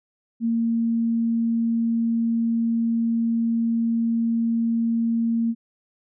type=tone; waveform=sine; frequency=230 Hz; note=A#3; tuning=23 cents flat; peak=-19 dBFS; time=0.4-5.55 s; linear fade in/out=50 ms; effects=none